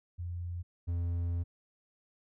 sine / triangle tone pair in turn, 87.31 / 86.11 Hz, F2 / F2, 0 / -24 cents, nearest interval unison, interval 24 cents, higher first, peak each -35 / -28 dBFS, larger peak second, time 0.18-0.63 / 0.87-1.44 s, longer second, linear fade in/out 20 ms, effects none

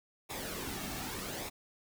pink noise with flanger, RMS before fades -40 dBFS, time 0.29-1.5 s, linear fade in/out 20 ms, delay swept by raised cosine 0.66 to 2.06 ms, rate 0.83 Hz, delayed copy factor -0.55, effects none

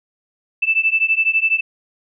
sine beating tone pair, 2637 / 2649 Hz, E7 / E7, 0 / +8 cents, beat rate 12 Hz, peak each -17 dBFS, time 0.62-1.61 s, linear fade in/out 10 ms, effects none

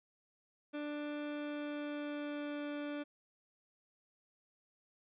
30% pulse tone with pitch glide, 294.9 to 292.2 Hz, D4 to D4, +7 to -9 cents, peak -36 dBFS, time 0.73-3.04 s, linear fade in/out 20 ms, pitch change -16 cents, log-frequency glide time 1.21-2.66 s, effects resampled to 8000 Hz

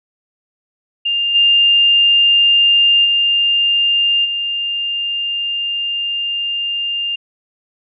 sine tone with level steps, 2803 Hz, F7, 6 cents sharp, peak -14 / -8 / -11 / -17 dBFS, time 1.05-7.16 s, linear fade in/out 10 ms, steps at 1.34 / 3.04 / 4.24 s, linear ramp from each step 20 ms, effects none

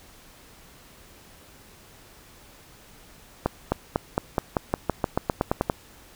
accelerating click train, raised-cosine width 1 ms, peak -7 dBFS, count 15, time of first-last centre 3.46-5.699 s, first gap 260 ms, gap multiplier 0.92, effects pink hiss -51 dBFS RMS until 6.15 s

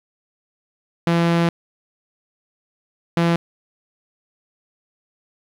sawtooth tone bursts at uneven times, 169.2 Hz, E3, 45 cents sharp, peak -11 dBFS, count 2, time 1.07-1.49 / 3.17-3.36 s, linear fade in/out 2 ms, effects low-pass 4000 Hz 12 dB/octave + 8-bit

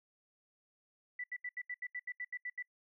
sine tone bursts, 1975.5 Hz, B6, in tune, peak -38 dBFS, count 12, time 1.19-2.625 s, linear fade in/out 5 ms, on 49 ms, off 77 ms, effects noise-tail reverb RT60 0.1 s tail -26 dB re dry

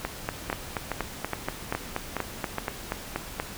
two click trains, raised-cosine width 0.5 ms, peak -12 / -12 dBFS, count 6 / 15, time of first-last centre 0.5-2.583 / 0.05-3.399 s, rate 2.4 / 4.18 Hz, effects pink hiss -40 dBFS RMS until 3.57 s

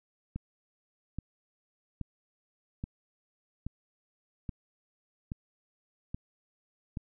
click train, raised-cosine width 5 ms, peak -23 dBFS, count 9, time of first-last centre 0.36-6.972 s, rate 1.21 Hz, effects none

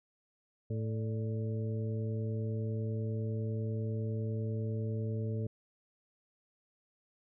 harmonic tone with a mistuned harmonic, 110 Hz, A2, in tune, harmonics 1 / 2 / 3 / 4 / 5, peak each -33 / -41 / -48 / -42 / -49 dBFS, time 0.7-5.47 s, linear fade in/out 5 ms, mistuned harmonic 5, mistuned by +88 cents, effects none

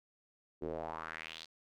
square tone with band-pass filter sweep, 40.15 Hz, E1, 45 cents flat, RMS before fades -43 dBFS, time 0.61-1.46 s, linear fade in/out 20 ms, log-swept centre 360 to 4500 Hz, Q 3.2, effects none

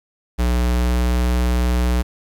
square tone with pitch glide, 60.5 to 61.06 Hz, B1 to B1, -35 to -19 cents, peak -16 dBFS, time 0.38-2.03 s, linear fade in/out 20 ms, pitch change +16 cents, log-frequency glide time 0.55-1.13 s, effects 8-bit

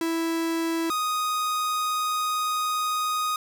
45% pulse tone pair in turn, 329.6 / 1244.4 Hz, E4 / D#6, 0 / 0 cents, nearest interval octave + major seventh, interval 2300 cents, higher second, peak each -24 / -24 dBFS, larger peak neither, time 0.01-0.9 / 0.9-3.36 s, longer second, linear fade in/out 2 ms, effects none

